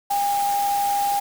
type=tone in noise; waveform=sine; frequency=807 Hz; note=G#5; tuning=50 cents flat; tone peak=-19 dBFS; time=0.1-1.2 s; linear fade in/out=10 ms; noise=white; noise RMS=-32 dBFS; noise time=0.1-1.2 s; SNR=+10 dB; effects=none